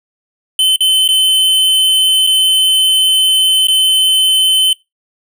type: tone with dropouts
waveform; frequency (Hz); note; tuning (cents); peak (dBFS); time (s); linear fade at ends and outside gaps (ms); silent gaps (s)
square; 3059; G7; -43; -9; 0.59-4.73; 2; 0.761-0.806 / 1.078-1.088 / 2.267-2.272 / 3.671-3.683
effects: noise-tail reverb RT60 0.2 s tail -22 dB re dry